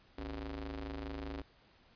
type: ring-modulated tone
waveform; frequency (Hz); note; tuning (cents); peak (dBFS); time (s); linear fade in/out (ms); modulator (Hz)
sawtooth; 106.4; G#2; +42; -33; 0.18-1.42; 5; 172
effects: pink hiss -65 dBFS RMS until 1.95 s + resampled to 11025 Hz